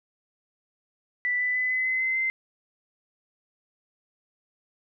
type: tone with pitch steps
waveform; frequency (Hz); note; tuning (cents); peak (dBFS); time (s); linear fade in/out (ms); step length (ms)
sine; 1975.5 / 1991.5 / 2008 / 2024 / 2040 / 2057 / 2074; B6 / B6 / B6 / B6 / C7 / C7 / C7; 0 / +14 / +28 / +42 / -44 / -30 / -16; -23; 1.25-2.3; 0; 150
effects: none